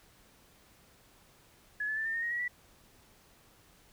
sine tone with pitch steps, 1697 / 1731.7 / 1767 / 1803.1 / 1839.9 / 1877.5 / 1915.9 / 1955 Hz, G#6 / A6 / A6 / A6 / A#6 / A#6 / A#6 / B6, +37 / -28 / +7 / +42 / -23 / +12 / +47 / -18 cents, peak -31 dBFS, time 1.8-2.48 s, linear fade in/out 5 ms, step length 85 ms, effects pink hiss -62 dBFS RMS until 3.92 s

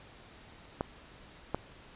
clicks, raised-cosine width 1 ms, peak -16 dBFS, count 2, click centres 0.809 / 1.546 s, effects pink hiss -54 dBFS RMS until 1.95 s + resampled to 8000 Hz

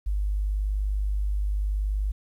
sine tone, 50.4 Hz, G1, 49 cents sharp, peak -23 dBFS, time 0.06-2.12 s, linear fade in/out 10 ms, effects 10-bit

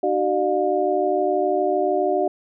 sine tone cluster, 304.7 / 377.2 / 603 / 710 Hz, D#4 / F#4 / D5 / F5, -36 / +33 / +46 / +28 cents, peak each -27 / -22 / -23 / -23 dBFS, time 0.03-2.28 s, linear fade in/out 5 ms, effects none

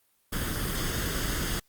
pink noise with comb filter, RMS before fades -30 dBFS, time 0.32-1.6 s, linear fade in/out 10 ms, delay 0.61 ms, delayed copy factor +0.55, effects white hiss -69 dBFS RMS until 1.68 s + Opus 32 kbps

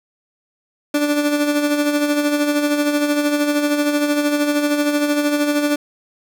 30% pulse tone with tremolo, 293.1 Hz, D4, 3 cents flat, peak -11 dBFS, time 0.94-5.76 s, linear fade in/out 5 ms, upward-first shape sine, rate 13 Hz, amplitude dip 50%, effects none

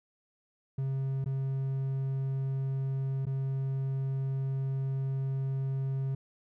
triangle tone with dropouts, 134.6 Hz, C3, 49 cents sharp, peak -27 dBFS, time 0.78-6.15 s, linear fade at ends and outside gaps 5 ms, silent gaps 1.244-1.259 / 3.255-3.266 s, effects none

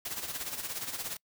white noise with tremolo, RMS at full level -35 dBFS, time 0.05-1.17 s, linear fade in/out 5 ms, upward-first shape sine, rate 17 Hz, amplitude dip 65%, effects noise-tail reverb RT60 0.1 s tail -26 dB re dry

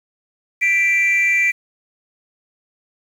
sine tone pair together, 1975.3 / 2349 Hz, B6 / D7, 0 / 0 cents, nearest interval minor third, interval 300 cents, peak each -16 / -13 dBFS, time 0.61-1.52 s, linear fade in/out 20 ms, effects tanh soft clip ceiling -10 dBFS + 7-bit

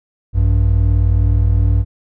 triangle tone pair together, 57.5 / 96.7 Hz, A#1 / G2, -23 / -23 cents, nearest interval major sixth, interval 900 cents, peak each -11 dBFS, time 0.33-1.85 s, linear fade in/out 50 ms, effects none

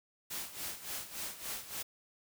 white noise with tremolo, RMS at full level -39 dBFS, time 0.3-1.83 s, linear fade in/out 10 ms, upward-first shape sine, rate 3.5 Hz, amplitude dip 75%, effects none

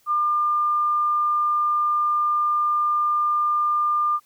sine tone, 1200 Hz, D6, 37 cents sharp, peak -18 dBFS, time 0.06-4.2 s, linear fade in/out 50 ms, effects white hiss -61 dBFS RMS until 4.25 s

